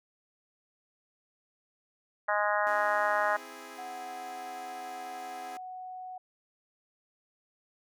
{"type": "harmonic tone", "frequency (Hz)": 207.7, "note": "G#3", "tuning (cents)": 0, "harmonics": [3, 4, 5, 6, 7, 8, 9], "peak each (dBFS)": [-31, -32, -33, -34, -34, -35, -36], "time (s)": [2.28, 3.37], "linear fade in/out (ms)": 10}
{"type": "chord", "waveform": "10% pulse", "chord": "C augmented", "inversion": "none", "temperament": "equal", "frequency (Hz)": [261.6, 329.6, 415.3], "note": ["C4", "E4", "G#4"], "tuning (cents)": [0, 0, 0], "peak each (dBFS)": [-41, -41, -39], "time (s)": [2.67, 5.57], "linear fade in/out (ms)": 0}
{"type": "tone", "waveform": "sine", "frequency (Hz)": 740, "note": "F#5", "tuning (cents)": 0, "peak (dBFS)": -39, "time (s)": [3.78, 6.18], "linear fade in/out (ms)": 5}
{"effects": []}